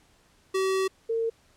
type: tone pair in turn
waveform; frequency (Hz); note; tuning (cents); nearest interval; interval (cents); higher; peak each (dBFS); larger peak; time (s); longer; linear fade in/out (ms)
square / sine; 381.5 / 455; G4 / A#4; -47 / -42; minor third; 305; second; -24; neither; 0.54-0.88 / 1.09-1.3; first; 10
effects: pink hiss -62 dBFS RMS until 1.56 s + low-pass 10000 Hz 12 dB/octave